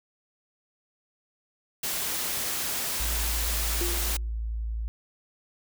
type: noise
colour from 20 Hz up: white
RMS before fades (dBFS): -30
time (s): 1.83-4.17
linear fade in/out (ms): 5
type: tone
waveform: sine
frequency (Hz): 55.7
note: A1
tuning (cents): +22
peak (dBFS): -28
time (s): 3-4.88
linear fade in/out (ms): 0
type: tone with exponential decay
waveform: sine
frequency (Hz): 347.6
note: F4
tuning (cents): -8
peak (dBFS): -28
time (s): 3.81-4.32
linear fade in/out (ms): 2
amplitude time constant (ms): 110
effects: none